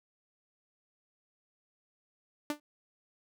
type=tone with exponential decay; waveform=sawtooth; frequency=296.1 Hz; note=D4; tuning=14 cents sharp; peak=-25 dBFS; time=2.5-2.6 s; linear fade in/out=2 ms; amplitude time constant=21 ms; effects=none